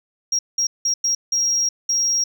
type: tone bursts at uneven times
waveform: sine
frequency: 5620 Hz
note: F8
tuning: 10 cents sharp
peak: -15 dBFS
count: 6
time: 0.32-0.39 / 0.58-0.67 / 0.85-0.94 / 1.04-1.15 / 1.32-1.69 / 1.89-2.24 s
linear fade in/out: 5 ms
effects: tanh soft clip ceiling -14 dBFS